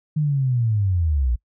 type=linear sweep; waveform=sine; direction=down; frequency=155.56 to 56.1 Hz; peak=-17 dBFS; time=0.16-1.36 s; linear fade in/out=10 ms; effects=noise-tail reverb RT60 0.1 s tail -24 dB re dry